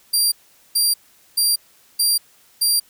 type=tone bursts; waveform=20% pulse; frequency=4744 Hz; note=D8; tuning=17 cents sharp; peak=-9 dBFS; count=5; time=0.13-2.8 s; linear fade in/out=10 ms; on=190 ms; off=430 ms; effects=white hiss -54 dBFS RMS until 2.89 s